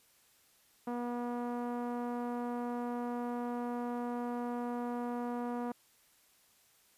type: tone with low-pass filter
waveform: sawtooth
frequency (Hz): 241.6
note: B3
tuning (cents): -38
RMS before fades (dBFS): -37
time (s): 0.87-5.72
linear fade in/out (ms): 5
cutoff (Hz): 1000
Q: 1.5
effects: white hiss -67 dBFS RMS until 6.97 s + resampled to 32000 Hz